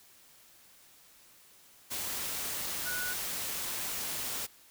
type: tone in noise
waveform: sine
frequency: 1470 Hz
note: F#6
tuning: 12 cents flat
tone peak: -35 dBFS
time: 2.85-3.14 s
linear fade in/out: 20 ms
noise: white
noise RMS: -36 dBFS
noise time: 1.9-4.47 s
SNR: -2 dB
effects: white hiss -59 dBFS RMS until 4.7 s